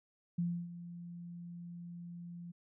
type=tone with ADSR envelope; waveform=sine; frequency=172.8 Hz; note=F3; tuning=18 cents flat; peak=-30 dBFS; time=0.38-2.52 s; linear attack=8 ms; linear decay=290 ms; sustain=-14 dB; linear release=13 ms; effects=none